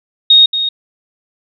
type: tone with echo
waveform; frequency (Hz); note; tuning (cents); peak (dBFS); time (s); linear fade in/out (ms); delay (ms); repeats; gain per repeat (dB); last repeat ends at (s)
sine; 3729; A#7; 0; -3; 0.3-0.46; 5; 230; 1; -10; 0.69
effects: none